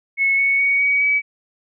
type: tone with pitch steps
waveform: sine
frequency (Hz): 2194 / 2216 / 2238 / 2260 / 2282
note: C#7 / C#7 / C#7 / C#7 / C#7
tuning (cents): -18 / -1 / +16 / +33 / +50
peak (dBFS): -14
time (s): 0.17-1.22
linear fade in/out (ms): 50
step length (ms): 210
effects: none